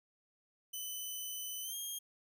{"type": "tone with pitch glide", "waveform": "5% pulse", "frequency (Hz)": [3014, 3230], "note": ["F#7", "G#7"], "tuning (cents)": [31, -49], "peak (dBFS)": -32, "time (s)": [0.73, 1.99], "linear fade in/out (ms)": 10, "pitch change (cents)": 120, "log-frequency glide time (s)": [1.62, 1.75], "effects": []}